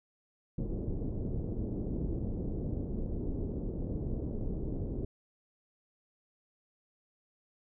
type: low-pass noise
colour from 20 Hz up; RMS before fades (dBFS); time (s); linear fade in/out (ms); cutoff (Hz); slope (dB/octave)
pink; -35; 0.58-5.05; 5; 430; 24
effects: none